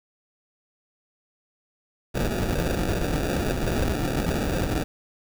pink noise with sample-and-hold, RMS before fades -25 dBFS, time 2.14-4.84 s, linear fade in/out 20 ms, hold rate 1050 Hz, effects none

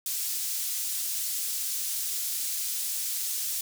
pink high-pass noise, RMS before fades -31 dBFS, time 0.06-3.61 s, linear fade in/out 2 ms, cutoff 6400 Hz, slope 12 dB/octave, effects none

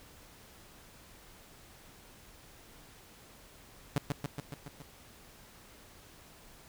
sawtooth tone with echo, 143.1 Hz, D3, 45 cents flat, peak -23 dBFS, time 3.96-3.98 s, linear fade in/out 0 ms, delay 140 ms, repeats 6, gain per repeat -3 dB, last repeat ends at 4.82 s, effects pink hiss -56 dBFS RMS until 6.68 s

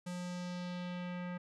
square tone with low-pass filter sweep, 178.3 Hz, F3, 36 cents sharp, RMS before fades -41 dBFS, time 0.06-1.38 s, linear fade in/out 10 ms, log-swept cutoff 9100 to 1900 Hz, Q 1.6, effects none

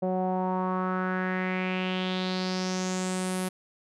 sawtooth tone with low-pass filter sweep, 185 Hz, F#3, in tune, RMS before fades -29 dBFS, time 0.02-3.49 s, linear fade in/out 10 ms, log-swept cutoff 620 to 11000 Hz, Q 4, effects none

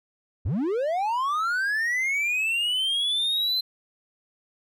triangle linear sweep, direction up, 65.5 to 4100 Hz, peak -21 dBFS, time 0.45-3.61 s, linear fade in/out 10 ms, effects none

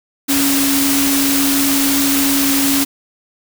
sine tone in noise, 277.2 Hz, C#4, in tune, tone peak -15 dBFS, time 0.28-2.85 s, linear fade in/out 20 ms, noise white, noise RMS -17 dBFS, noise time 0.28-2.85 s, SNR -1 dB, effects none

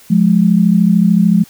sine tone pair together, 176.8 / 210.3 Hz, F3 / G#3, +22 / +22 cents, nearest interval minor third, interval 300 cents, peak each -10 dBFS, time 0.1-1.44 s, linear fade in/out 10 ms, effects white hiss -43 dBFS RMS until 1.49 s

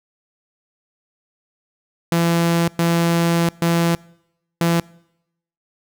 sawtooth tone bursts at uneven times, 168.8 Hz, E3, 41 cents sharp, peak -11 dBFS, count 4, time 2.12-2.68 / 2.79-3.49 / 3.62-3.95 / 4.61-4.8 s, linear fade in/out 2 ms, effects noise-tail reverb RT60 0.8 s tail -24 dB re dry

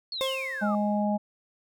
sine exponential sweep, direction down, 4435 to 1155 Hz, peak -31 dBFS, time 0.12-0.75 s, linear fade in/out 2 ms
35% pulse tone with exponential decay, 530 Hz, C5, 22 cents sharp, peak -23 dBFS, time 0.21-1.04 s, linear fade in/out 0 ms, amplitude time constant 180 ms
harmonic tone, 207.7 Hz, G#3, in tune, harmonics 1 / 3 / 4, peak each -25 / -30 / -31 dBFS, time 0.61-1.18 s, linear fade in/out 20 ms
effects none

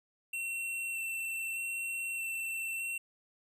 square tone with vibrato, 2705 Hz, E7, 44 cents sharp, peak -35 dBFS, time 0.33-2.98 s, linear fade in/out 5 ms, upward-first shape square, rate 0.81 Hz, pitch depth 9 cents each way, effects none

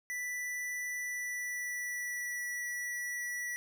square tone with pitch glide, 1975.5 to 1949.4 Hz, B6 to B6, 0 to -23 cents, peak -36 dBFS, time 0.1-3.56 s, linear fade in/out 0 ms, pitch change -23 cents, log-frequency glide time 0.94-2.48 s, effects none

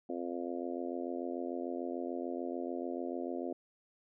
harmonic tone, 86.8 Hz, F2, 10 cents flat, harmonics 3 / 4 / 5 / 6 / 7 / 8, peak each -40 / -40 / -45 / -45 / -45 / -46 dBFS, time 0.09-3.53 s, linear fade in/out 5 ms, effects none

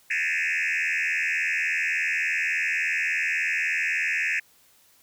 sine tone with frequency modulation, 2160 Hz, C#7, 45 cents flat, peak -20 dBFS, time 0.1-4.4 s, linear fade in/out 10 ms, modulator 83.5 Hz, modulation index 5.8, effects tanh soft clip ceiling -22 dBFS + white hiss -59 dBFS RMS until 5.02 s

